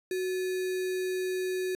sine tone with sample-and-hold, 370 Hz, F#4, in tune, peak -28 dBFS, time 0.11-1.75 s, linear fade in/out 2 ms, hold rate 2100 Hz, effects resampled to 32000 Hz

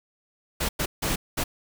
pink noise bursts at uneven times, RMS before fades -26 dBFS, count 4, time 0.6-0.69 / 0.79-0.86 / 1.02-1.16 / 1.37-1.44 s, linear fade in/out 10 ms, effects none

